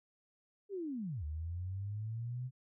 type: linear two-way sweep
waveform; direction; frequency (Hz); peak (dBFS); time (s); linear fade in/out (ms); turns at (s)
sine; down then up; 415.3 to 73.42 to 129.2; -37; 0.69-2.51; 50; 1.24
effects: none